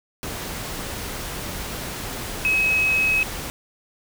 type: tone in noise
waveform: sine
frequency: 2556 Hz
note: D#7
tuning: 46 cents sharp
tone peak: -17 dBFS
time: 2.45-3.23 s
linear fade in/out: 0 ms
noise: pink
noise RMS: -31 dBFS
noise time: 0.23-3.5 s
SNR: +11 dB
effects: none